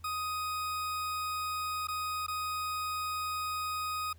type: tone with dropouts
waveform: 40% pulse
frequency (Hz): 1250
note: D#6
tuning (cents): +8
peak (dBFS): -32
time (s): 0.04-4.13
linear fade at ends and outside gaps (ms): 5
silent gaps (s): 1.872-1.884 / 2.266-2.281
effects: added 82 Hz sine -52 dBFS peak until 4.18 s + pink hiss -67 dBFS RMS until 4.18 s